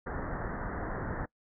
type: low-pass noise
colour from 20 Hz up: pink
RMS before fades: -36 dBFS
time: 0.06-1.26 s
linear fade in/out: 10 ms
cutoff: 1900 Hz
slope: 96 dB/octave
effects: noise-tail reverb RT60 0.1 s tail -24 dB re dry